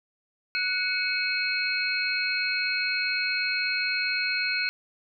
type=tone cluster; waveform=sine; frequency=1477 / 2228 / 2563 / 4214 Hz; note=F#6 / C#7 / E7 / C8; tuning=-3 / +8 / -49 / +12 cents; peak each=-30 dBFS; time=0.55-4.69 s; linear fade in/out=0 ms; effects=none